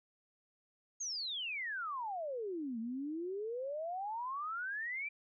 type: exponential two-way sweep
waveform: sine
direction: down then up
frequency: 6645 to 220 to 2385 Hz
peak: -37 dBFS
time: 1-5.09 s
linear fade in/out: 10 ms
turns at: 2.79 s
effects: none